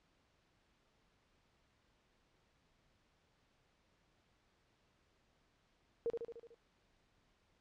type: tone with echo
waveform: sine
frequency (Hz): 466.2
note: A#4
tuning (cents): 0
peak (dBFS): -33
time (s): 6.06-6.1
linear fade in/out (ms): 0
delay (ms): 74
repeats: 6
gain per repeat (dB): -4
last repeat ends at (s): 6.544
effects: pink hiss -75 dBFS RMS until 7.6 s + low-pass 5000 Hz 12 dB/octave